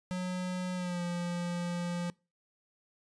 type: tone with pitch glide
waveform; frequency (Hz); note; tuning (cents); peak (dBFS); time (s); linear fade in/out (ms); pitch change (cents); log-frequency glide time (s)
square; 182.3 to 174.47; F#3 to F3; -25 to -1; -33; 0.11-2.1; 0; -76; 0.75-1.02
effects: noise-tail reverb RT60 0.3 s tail -25 dB re dry + resampled to 22050 Hz